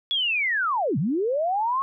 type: linear two-way sweep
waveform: sine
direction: down then up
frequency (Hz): 3420 to 123.47 to 1104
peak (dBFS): -21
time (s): 0.11-1.82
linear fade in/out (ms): 0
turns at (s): 0.98
effects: none